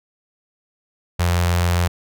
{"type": "tone with notch filter", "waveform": "sawtooth", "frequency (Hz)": 87.31, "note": "F2", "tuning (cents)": 0, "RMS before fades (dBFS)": -18, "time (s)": [1.19, 1.88], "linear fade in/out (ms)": 10, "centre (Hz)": 280, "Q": 0.72, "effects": []}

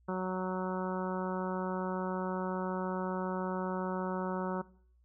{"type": "harmonic tone", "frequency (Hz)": 185.4, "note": "F#3", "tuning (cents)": 4, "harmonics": [1, 2, 3, 4, 5, 6, 7, 8], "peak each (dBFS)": [-35, -38, -40, -46, -41, -45, -44, -48], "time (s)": [0.08, 4.62], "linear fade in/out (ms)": 10, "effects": ["noise-tail reverb RT60 0.6 s tail -21 dB re dry", "added 60 Hz sine -63 dBFS peak until 5.04 s"]}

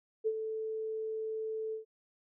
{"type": "tone with ADSR envelope", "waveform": "sine", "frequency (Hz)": 439.4, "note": "A4", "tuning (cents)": -2, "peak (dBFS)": -26, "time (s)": [0.24, 1.85], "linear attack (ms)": 29, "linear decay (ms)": 54, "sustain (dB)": -8, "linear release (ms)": 120, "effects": []}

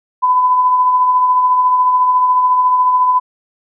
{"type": "tone with tremolo", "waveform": "sine", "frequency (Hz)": 1004, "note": "B5", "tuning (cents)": 28, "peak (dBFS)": -7, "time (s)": [0.22, 3.2], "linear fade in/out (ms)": 20, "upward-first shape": "triangle", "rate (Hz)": 14, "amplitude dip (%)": 40, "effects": []}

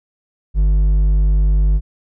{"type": "tone with hard clipping", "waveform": "sine", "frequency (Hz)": 50, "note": "G1", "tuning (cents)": 35, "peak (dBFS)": -12, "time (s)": [0.54, 1.81], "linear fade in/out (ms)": 50, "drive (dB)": 5, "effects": []}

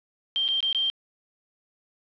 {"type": "tone with dropouts", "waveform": "sine", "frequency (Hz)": 3164, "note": "G7", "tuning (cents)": 15, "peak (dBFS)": -22, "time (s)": [0.36, 0.9], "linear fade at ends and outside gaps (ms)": 0, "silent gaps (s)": [[0.48, 0.487], [0.605, 0.628], [0.728, 0.748]], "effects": ["resampled to 11025 Hz", "8-bit"]}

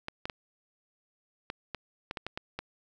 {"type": "clicks", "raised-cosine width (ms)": 0.3, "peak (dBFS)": -19, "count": 10, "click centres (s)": [0.084, 0.255, 0.298, 1.501, 1.747, 2.111, 2.172, 2.266, 2.375, 2.59], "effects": ["10-bit"]}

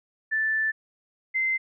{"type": "tone pair in turn", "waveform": "sine", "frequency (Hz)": [1760, 2073], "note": ["A6", "C7"], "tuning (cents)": [0, -17], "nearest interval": "minor third", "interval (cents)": 283, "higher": "second", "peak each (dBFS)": -22, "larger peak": "neither", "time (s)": [[0.31, 0.72], [1.34, 1.58]], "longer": "first", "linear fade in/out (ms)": 20, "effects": []}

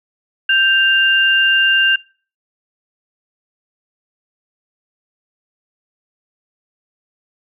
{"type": "tone pair together", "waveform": "sine", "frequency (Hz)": [1568, 2794], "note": ["G6", "F7"], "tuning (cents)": [0, 0], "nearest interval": "minor seventh", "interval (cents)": 1000, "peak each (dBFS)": -13, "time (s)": [0.49, 1.96], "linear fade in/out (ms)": 5, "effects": ["noise-tail reverb RT60 0.4 s tail -23 dB re dry"]}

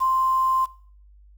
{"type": "tone with quantisation", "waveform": "sine", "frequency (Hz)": 1046.5, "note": "C6", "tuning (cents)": 0, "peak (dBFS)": -18, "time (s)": [0, 0.66], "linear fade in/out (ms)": 20, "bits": 7, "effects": ["noise-tail reverb RT60 0.5 s tail -19 dB re dry", "added 50 Hz sine -48 dBFS peak until 1.37 s"]}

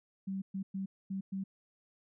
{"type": "tone bursts at uneven times", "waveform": "sine", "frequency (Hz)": 192.8, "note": "G3", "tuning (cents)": -28, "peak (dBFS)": -34, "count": 5, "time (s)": [[0.27, 0.42], [0.54, 0.63], [0.74, 0.86], [1.1, 1.21], [1.32, 1.44]], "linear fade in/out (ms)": 10, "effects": []}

